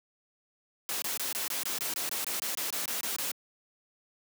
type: noise bursts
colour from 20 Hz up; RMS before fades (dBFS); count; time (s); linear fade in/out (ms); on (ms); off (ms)
white; -33; 16; 0.89-3.315; 0; 130; 23
effects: high-pass 200 Hz 12 dB/octave